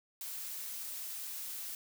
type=noise; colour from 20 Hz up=blue; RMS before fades=-42 dBFS; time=0.21-1.75 s; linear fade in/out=2 ms; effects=none